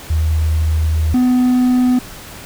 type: tone pair in turn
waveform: sine / triangle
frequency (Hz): 78.9 / 250.5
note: D#2 / B3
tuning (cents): +25 / +25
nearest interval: octave + minor sixth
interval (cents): 2000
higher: second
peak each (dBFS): -12 / -8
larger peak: second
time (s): 0.1-1.14 / 1.14-1.99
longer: first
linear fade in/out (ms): 5
effects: pink hiss -34 dBFS RMS until 2.45 s